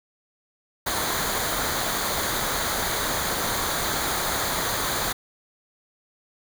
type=noise with comb filter; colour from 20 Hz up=pink; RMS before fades=-26 dBFS; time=0.86-5.13 s; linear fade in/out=10 ms; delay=0.37 ms; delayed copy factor=-0.6; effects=none